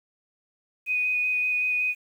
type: tone with vibrato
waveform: sine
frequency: 2489 Hz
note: D#7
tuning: in tune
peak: -22 dBFS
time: 0.86-1.95 s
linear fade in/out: 50 ms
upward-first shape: square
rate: 5.3 Hz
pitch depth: 9 cents each way
effects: 9-bit